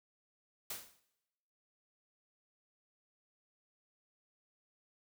white noise with exponential decay, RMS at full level -38 dBFS, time 0.7-1 s, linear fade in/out 5 ms, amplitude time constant 65 ms, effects noise-tail reverb RT60 1.0 s tail -20 dB re dry

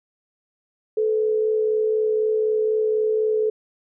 sine tone pair together, 433.4 / 497.4 Hz, A4 / B4, -26 / +12 cents, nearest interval major second, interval 238 cents, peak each -18 / -29 dBFS, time 0.97-3.5 s, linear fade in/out 5 ms, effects none

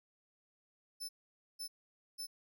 sawtooth tone bursts, 5274 Hz, E8, in tune, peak -38 dBFS, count 3, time 1-2.27 s, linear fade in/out 20 ms, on 90 ms, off 500 ms, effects none

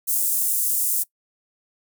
pink high-pass noise, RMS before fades -22 dBFS, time 0.07-1.04 s, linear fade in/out 20 ms, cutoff 8700 Hz, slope 24 dB/octave, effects noise-tail reverb RT60 0.1 s tail -21 dB re dry

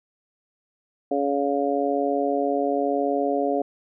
harmonic tone, 140.9 Hz, C#3, 29 cents sharp, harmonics 2 / 3 / 4 / 5, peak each -26 / -26 / -26 / -26 dBFS, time 1.11-3.62 s, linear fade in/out 5 ms, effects none

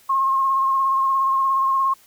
sine tone with vibrato, 1074 Hz, C6, 45 cents sharp, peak -16 dBFS, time 0.09-1.94 s, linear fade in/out 10 ms, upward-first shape sine, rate 17 Hz, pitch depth 23 cents each way, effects white hiss -53 dBFS RMS until 2.06 s

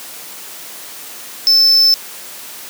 triangle tone, 5274 Hz, E8, in tune, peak -6 dBFS, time 1.47-1.94 s, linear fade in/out 0 ms, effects white hiss -32 dBFS RMS until 2.69 s + high-pass 200 Hz 12 dB/octave

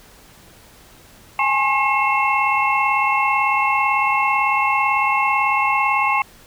sine tone cluster, 820 / 858 / 1077 / 2154 / 2679 Hz, G#5 / A5 / C6 / C7 / E7, -22 / -44 / +50 / +50 / +27 cents, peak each -22 / -25 / -19 / -22 / -23 dBFS, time 1.39-6.22 s, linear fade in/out 2 ms, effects pink hiss -47 dBFS RMS until 6.46 s

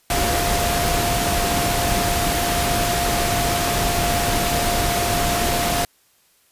sine tone in noise, 698.5 Hz, F5, in tune, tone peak -23 dBFS, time 0.1-5.85 s, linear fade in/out 2 ms, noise pink, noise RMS -21 dBFS, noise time 0.1-5.85 s, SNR -5 dB, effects white hiss -59 dBFS RMS until 6.51 s + resampled to 32000 Hz

